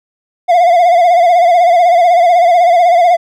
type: tone with vibrato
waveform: triangle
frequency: 697 Hz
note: F5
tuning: 4 cents flat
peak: -3 dBFS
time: 0.48-3.17 s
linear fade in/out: 20 ms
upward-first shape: sine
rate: 16 Hz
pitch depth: 74 cents each way
effects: none